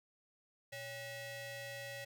sawtooth ring-modulated tone, 680 Hz, F5, 46 cents flat, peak -37 dBFS, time 0.72-2.05 s, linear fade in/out 10 ms, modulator 1240 Hz, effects none

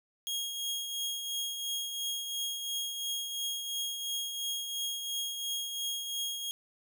sawtooth tone with tremolo, 3272 Hz, G#7, 26 cents flat, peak -28 dBFS, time 0.27-6.51 s, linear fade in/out 0 ms, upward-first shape triangle, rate 2.9 Hz, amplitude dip 50%, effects none

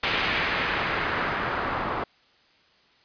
white noise with low-pass filter sweep, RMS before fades -27 dBFS, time 0.03-2.04 s, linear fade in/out 5 ms, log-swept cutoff 2700 to 1100 Hz, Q 1.4, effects white hiss -60 dBFS RMS until 3.04 s + resampled to 11025 Hz

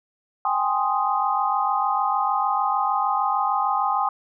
sine chord, Ab major seventh, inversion third, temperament equal, 784 / 830.6 / 1046.5 / 1244.5 Hz, G5 / Ab5 / C6 / Eb6, 0 / 0 / 0 / 0 cents, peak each -25 dBFS, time 0.45-4.09 s, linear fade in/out 2 ms, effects none

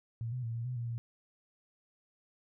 sine tone with pitch steps, 115.1 / 126 / 114.9 / 116.6 / 125.7 / 118.2 / 117 Hz, A#2 / B2 / A#2 / A#2 / B2 / A#2 / A#2, -22 / +35 / -25 / +1 / +31 / +24 / +7 cents, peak -34 dBFS, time 0.21-0.98 s, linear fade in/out 0 ms, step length 110 ms, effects none

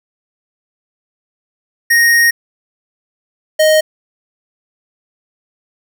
square tone pair in turn, 1864.7 / 622.3 Hz, A#6 / D#5, 0 / 0 cents, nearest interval octave + perfect fifth, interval 1900 cents, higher first, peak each -8 dBFS, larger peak neither, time 1.9-2.31 / 3.59-3.81 s, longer first, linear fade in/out 10 ms, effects none

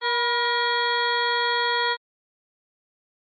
harmonic tone with a mistuned harmonic, 474.4 Hz, A#4, 30 cents sharp, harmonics 1 / 2 / 3 / 4 / 5 / 7 / 8 / 9, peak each -29 / -25 / -29 / -27 / -38 / -29 / -39 / -32 dBFS, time 0.01-1.97 s, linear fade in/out 50 ms, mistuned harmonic 2, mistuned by +42 cents, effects Opus 24 kbps

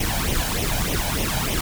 pink noise with flanger, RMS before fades -23 dBFS, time 0-1.61 s, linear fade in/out 5 ms, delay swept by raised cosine 0.32 to 1.32 ms, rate 3.3 Hz, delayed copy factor +0.7, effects none

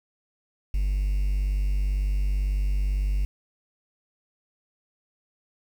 triangle tone, 49 Hz, G1, in tune, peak -19 dBFS, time 0.74-3.25 s, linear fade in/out 0 ms, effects tanh soft clip ceiling -15 dBFS + 8-bit

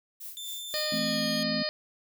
violet noise with tremolo, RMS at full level -40 dBFS, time 0.2-0.99 s, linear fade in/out 10 ms, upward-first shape sine, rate 3.9 Hz, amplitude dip 85%
sawtooth tone with pitch glide, 3551 to 3256 Hz, A7 to G#7, +15 to -35 cents, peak -34 dBFS, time 0.37-1.43 s, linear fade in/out 0 ms, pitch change -150 cents, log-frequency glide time 0.83-1.26 s
harmonic tone, 611 Hz, D#5, 32 cents flat, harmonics 1 / 2 / 3 / 4 / 5 / 6 / 7 / 8, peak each -33 / -43 / -37 / -43 / -44 / -44 / -34 / -34 dBFS, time 0.74-1.69 s, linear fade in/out 0 ms
sine chord, A minor, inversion second, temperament equal with one note detuned, 167.11 / 220 / 261.6 Hz, E3 / A3 / C4, +24 / 0 / 0 cents, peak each -37 / -32 / -34 dBFS, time 0.92-1.63 s, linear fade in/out 5 ms
effects none

